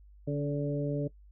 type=harmonic tone with a mistuned harmonic; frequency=144.7 Hz; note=D3; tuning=25 cents flat; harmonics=1 / 2 / 3 / 4; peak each=-31 / -34 / -36 / -37 dBFS; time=0.27-1.08 s; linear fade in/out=10 ms; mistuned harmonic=2; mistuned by=-19 cents; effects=noise-tail reverb RT60 0.1 s tail -19 dB re dry + added 50 Hz sine -52 dBFS peak until 1.31 s